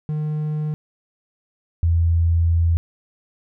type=tone pair in turn; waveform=triangle / sine; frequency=152.4 / 83.82 Hz; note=D#3 / E2; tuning=-36 / +29 cents; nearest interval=minor seventh; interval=1035 cents; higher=first; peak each=-19 / -14 dBFS; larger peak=second; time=0.09-0.74 / 1.83-2.77 s; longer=second; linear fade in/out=0 ms; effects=none